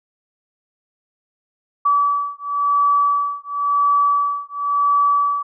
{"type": "beating tone pair", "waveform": "sine", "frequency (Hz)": [1148, 1148.95], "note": ["D6", "D6"], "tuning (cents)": [-40, -38], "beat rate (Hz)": 0.95, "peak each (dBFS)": -18, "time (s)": [1.85, 5.43], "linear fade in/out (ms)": 10, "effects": []}